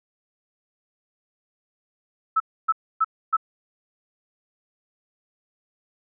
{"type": "tone bursts", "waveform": "sine", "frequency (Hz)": 1308, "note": "E6", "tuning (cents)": -14, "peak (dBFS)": -16, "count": 4, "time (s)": [2.36, 3.368], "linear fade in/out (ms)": 10, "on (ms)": 42, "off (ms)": 280, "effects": []}